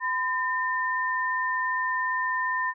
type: tone pair together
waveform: sine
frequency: 1013 / 1808.7 Hz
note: B5 / A6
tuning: +44 / +47 cents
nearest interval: minor seventh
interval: 1003 cents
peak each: -27 dBFS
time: 0-2.74 s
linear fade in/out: 50 ms
effects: none